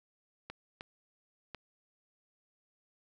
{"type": "clicks", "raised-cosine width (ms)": 0.3, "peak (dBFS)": -26, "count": 3, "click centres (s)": [0.5, 0.809, 1.547], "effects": []}